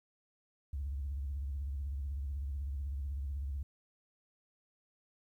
sine tone with vibrato, 69.6 Hz, C#2, 8 cents sharp, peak -34 dBFS, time 0.73-3.63 s, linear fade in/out 5 ms, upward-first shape triangle, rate 16 Hz, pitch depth 170 cents each way, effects tanh soft clip ceiling -31 dBFS + 12-bit

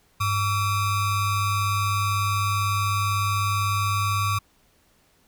square ring-modulated tone, 622 Hz, D#5, 1 cent flat, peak -19 dBFS, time 0.2-4.39 s, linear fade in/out 10 ms, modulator 520 Hz, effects pink hiss -62 dBFS RMS until 5.27 s

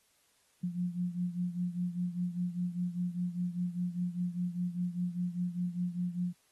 sine beating tone pair, 176 / 181 Hz, F3 / F#3, +14 / -38 cents, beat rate 5 Hz, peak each -33 / -37 dBFS, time 0.63-6.33 s, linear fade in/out 10 ms, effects white hiss -70 dBFS RMS until 6.51 s + AAC 32 kbps

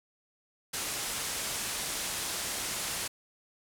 white low-pass noise, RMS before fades -35 dBFS, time 0.73-3.08 s, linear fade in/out 10 ms, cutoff 11000 Hz, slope 24 dB/octave, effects none

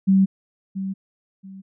sine tone with echo, 192.6 Hz, G3, 30 cents flat, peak -12 dBFS, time 0.07-0.26 s, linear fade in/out 20 ms, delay 680 ms, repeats 2, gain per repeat -12 dB, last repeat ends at 1.62 s, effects none

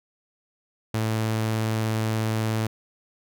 sawtooth tone, 110.4 Hz, A2, 6 cents sharp, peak -19 dBFS, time 0.94-2.67 s, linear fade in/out 5 ms, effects none

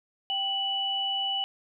sine tone pair together, 784 / 2960 Hz, G5 / F#7, 0 / 0 cents, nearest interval octave + major seventh, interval 2300 cents, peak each -33 / -27 dBFS, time 0.3-1.44 s, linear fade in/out 0 ms, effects none

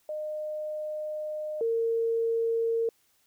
sine tone pair in turn, 611 / 457.7 Hz, D#5 / A#4, -32 / -32 cents, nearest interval perfect fourth, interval 500 cents, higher first, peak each -31 / -24 dBFS, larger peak second, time 0.09-1.61 / 1.61-2.89 s, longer first, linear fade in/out 2 ms, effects white hiss -68 dBFS RMS until 3.26 s

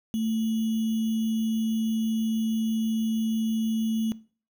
sine tone with sample-and-hold, 221.9 Hz, A3, 15 cents sharp, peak -24 dBFS, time 0.14-4.12 s, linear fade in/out 0 ms, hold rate 3150 Hz, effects noise-tail reverb RT60 0.4 s tail -19 dB re dry

